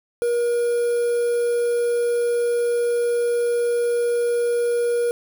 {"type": "tone with quantisation", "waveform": "triangle", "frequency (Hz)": 476.8, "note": "A#4", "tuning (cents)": 39, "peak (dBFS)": -16, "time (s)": [0.22, 5.11], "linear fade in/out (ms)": 0, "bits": 6, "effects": []}